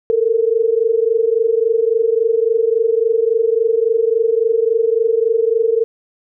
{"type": "tone pair together", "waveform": "sine", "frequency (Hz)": [442.8, 466.4], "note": ["A4", "A#4"], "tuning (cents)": [11, 1], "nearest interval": "minor second", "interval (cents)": 90, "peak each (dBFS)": -15, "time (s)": [0.1, 5.84], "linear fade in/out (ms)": 0, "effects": []}